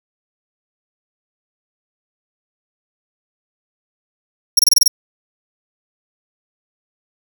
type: tone bursts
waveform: sawtooth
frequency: 5588 Hz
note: F8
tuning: in tune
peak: -4 dBFS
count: 7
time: 4.57-4.88 s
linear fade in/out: 5 ms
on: 22 ms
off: 26 ms
effects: none

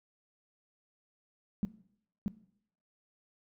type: tone with echo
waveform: sine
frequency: 203.1 Hz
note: G#3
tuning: 38 cents flat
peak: -26 dBFS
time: 1.63-1.65 s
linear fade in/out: 0 ms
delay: 630 ms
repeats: 1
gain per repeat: -2 dB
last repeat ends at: 2.28 s
effects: noise-tail reverb RT60 0.7 s tail -19 dB re dry

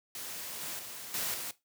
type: noise with level steps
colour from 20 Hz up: white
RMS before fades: -41 / -39 / -44 / -34 / -39 dBFS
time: 0.15-1.51 s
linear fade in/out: 2 ms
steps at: 0.61 / 0.79 / 1.14 / 1.34 s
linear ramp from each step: 2 ms
effects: noise-tail reverb RT60 0.2 s tail -17 dB re dry + high-pass 100 Hz 12 dB/octave

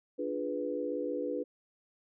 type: chord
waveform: sine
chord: D diminished seventh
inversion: none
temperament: equal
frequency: 293.7 / 349.2 / 415.3 / 493.9 Hz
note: D4 / F4 / Ab4 / Cb5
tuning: 0 / 0 / 0 / 0 cents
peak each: -37 / -40 / -39 / -35 dBFS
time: 0.18-1.44 s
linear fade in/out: 20 ms
effects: none

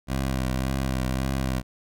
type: tone with vibrato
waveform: 15% pulse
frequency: 65.41 Hz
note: C2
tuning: in tune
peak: -18 dBFS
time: 0.07-1.63 s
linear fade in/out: 50 ms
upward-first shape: triangle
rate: 1.8 Hz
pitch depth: 47 cents each way
effects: none

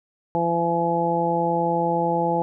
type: harmonic tone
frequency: 169.4 Hz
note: E3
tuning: 48 cents sharp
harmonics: 1 / 2 / 3 / 4 / 5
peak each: -27 / -27 / -25 / -28 / -23 dBFS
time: 0.35-2.42 s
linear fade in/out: 0 ms
effects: none

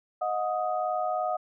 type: tone cluster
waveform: sine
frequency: 624 / 727 / 1250 Hz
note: D#5 / F#5 / D#6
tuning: +5 / -31 / +8 cents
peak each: -31 / -28 / -34 dBFS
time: 0.21-1.37 s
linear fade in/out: 10 ms
effects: none

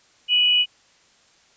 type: tone pair together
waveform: sine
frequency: 2497 / 2943 Hz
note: D#7 / F#7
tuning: +6 / -10 cents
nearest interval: minor third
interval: 284 cents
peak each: -24 / -15 dBFS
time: 0.28-0.66 s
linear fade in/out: 50 ms
effects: white hiss -57 dBFS RMS until 1.56 s + resampled to 16000 Hz

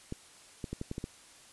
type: clicks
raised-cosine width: 3 ms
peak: -23 dBFS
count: 7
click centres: 0.124 / 0.642 / 0.73 / 0.814 / 0.914 / 0.981 / 1.041 s
effects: white hiss -56 dBFS RMS until 1.52 s + resampled to 24000 Hz

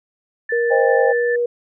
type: tone with tremolo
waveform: sine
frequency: 1760 Hz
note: A6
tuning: in tune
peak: -21 dBFS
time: 0.49-1.36 s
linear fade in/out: 5 ms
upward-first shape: sine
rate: 5 Hz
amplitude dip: 25%
type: tone with pitch glide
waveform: sine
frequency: 472.3 to 480 Hz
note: A#4 to B4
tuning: +23 to -49 cents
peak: -16 dBFS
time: 0.52-1.46 s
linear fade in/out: 5 ms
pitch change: +28 cents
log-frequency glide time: 0.95-1.23 s
type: chord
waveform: sine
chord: C minor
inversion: none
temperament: equal with one note detuned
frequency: 523.3 / 622.3 / 801.4 Hz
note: C5 / Eb5 / G5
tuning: 0 / 0 / +38 cents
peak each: -16 / -22 / -21 dBFS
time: 0.7-1.13 s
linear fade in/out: 20 ms
effects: none

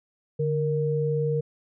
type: tone pair together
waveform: sine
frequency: 146.84 / 466.2 Hz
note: D3 / A#4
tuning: 0 / 0 cents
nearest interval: octave + minor sixth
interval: 2000 cents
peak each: -25 dBFS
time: 0.39-1.41 s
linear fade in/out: 10 ms
effects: none

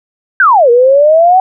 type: exponential two-way sweep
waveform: sine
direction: down then up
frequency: 1622 to 466.2 to 764 Hz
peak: -3 dBFS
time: 0.4-1.4 s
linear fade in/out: 2 ms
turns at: 0.7 s
effects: none

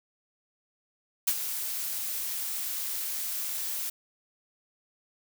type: noise with ADSR envelope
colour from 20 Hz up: blue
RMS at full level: -23 dBFS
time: 1.27-3.9 s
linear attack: 9 ms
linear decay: 57 ms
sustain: -10 dB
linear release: 7 ms
effects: none

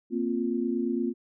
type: chord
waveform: sine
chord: Bb suspended second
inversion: none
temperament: equal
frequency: 233.1 / 261.6 / 349.2 Hz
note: Bb3 / C4 / F4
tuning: 0 / 0 / 0 cents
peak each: -29 / -30 / -30 dBFS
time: 0.1-1.14 s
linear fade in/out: 50 ms
effects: none

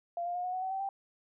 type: tone with pitch steps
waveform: sine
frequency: 690 / 702.9 / 716 / 729.3 / 742.9 / 756.8 / 770.9 / 785.3 Hz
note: F5 / F5 / F5 / F#5 / F#5 / F#5 / G5 / G5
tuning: -21 / +11 / +43 / -25 / +7 / +39 / -29 / +3 cents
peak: -32 dBFS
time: 0.17-0.89 s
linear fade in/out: 2 ms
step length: 90 ms
effects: none

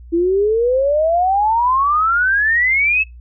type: exponential sweep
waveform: sine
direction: up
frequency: 329.6 to 2637 Hz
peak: -12 dBFS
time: 0.12-3.04 s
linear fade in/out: 20 ms
effects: noise-tail reverb RT60 0.2 s tail -25 dB re dry + added 60 Hz sine -35 dBFS peak until 3.2 s

